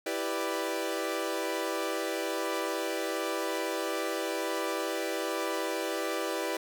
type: chord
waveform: sawtooth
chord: E minor seventh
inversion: none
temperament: equal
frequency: 329.6 / 392 / 493.9 / 587.3 Hz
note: E4 / G4 / B4 / D5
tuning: 0 / 0 / 0 / 0 cents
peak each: -32 dBFS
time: 0.06-6.57 s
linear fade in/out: 5 ms
effects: none